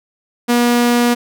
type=tone; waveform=sawtooth; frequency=240.4 Hz; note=B3; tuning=46 cents flat; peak=-7 dBFS; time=0.48-1.15 s; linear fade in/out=20 ms; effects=none